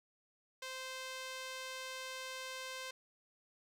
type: tone with band-pass filter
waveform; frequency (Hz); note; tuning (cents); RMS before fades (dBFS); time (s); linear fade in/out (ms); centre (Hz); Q
sawtooth; 520; C5; -11; -45; 0.62-2.91; 5; 3800; 0.55
effects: 12-bit